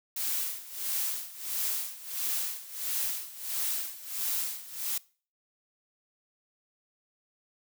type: noise with tremolo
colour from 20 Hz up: blue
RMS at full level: -30 dBFS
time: 0.16-4.98 s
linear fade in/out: 5 ms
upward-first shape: sine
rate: 1.5 Hz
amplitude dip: 85%
effects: noise-tail reverb RT60 0.4 s tail -22 dB re dry